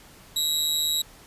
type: tone with amplitude modulation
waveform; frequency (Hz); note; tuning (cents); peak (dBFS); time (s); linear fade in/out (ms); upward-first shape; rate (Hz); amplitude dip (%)
sawtooth; 3865; B7; -38; -16; 0.36-1.02; 5; sine; 155; 75
effects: pink hiss -50 dBFS RMS until 1.26 s + resampled to 32000 Hz